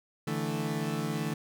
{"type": "chord", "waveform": "30% pulse", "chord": "D suspended second", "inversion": "none", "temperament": "equal", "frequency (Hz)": [146.83, 164.81, 220], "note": ["D3", "E3", "A3"], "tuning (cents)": [0, 0, 0], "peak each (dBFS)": -32, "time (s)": [0.27, 1.34], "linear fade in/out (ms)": 5, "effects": []}